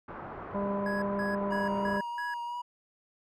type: low-pass noise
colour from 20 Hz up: white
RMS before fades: -42 dBFS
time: 0.08-1.98 s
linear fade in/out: 5 ms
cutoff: 1300 Hz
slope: 24 dB/octave
type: harmonic tone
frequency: 200 Hz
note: G3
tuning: 35 cents sharp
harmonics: 1 / 2 / 3 / 5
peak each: -32 / -38 / -34 / -37 dBFS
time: 0.54-2.01 s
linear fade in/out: 10 ms
type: tone bursts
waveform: triangle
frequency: 1665 Hz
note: G#6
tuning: 4 cents sharp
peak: -33 dBFS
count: 5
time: 0.86-2.34 s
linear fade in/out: 2 ms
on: 160 ms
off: 170 ms
type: tone with vibrato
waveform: triangle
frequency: 958 Hz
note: A#5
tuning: 47 cents sharp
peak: -32 dBFS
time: 1.5-2.62 s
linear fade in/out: 10 ms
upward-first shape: triangle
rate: 3 Hz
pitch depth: 24 cents each way
effects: none